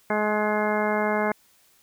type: harmonic tone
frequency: 211.4 Hz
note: G#3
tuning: 31 cents sharp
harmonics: 1 / 2 / 3 / 4 / 5 / 6 / 7 / 8 / 10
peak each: -28 / -28 / -27 / -29 / -32 / -36 / -34 / -33 / -33 dBFS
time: 0.1-1.32 s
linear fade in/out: 2 ms
effects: white hiss -60 dBFS RMS until 1.82 s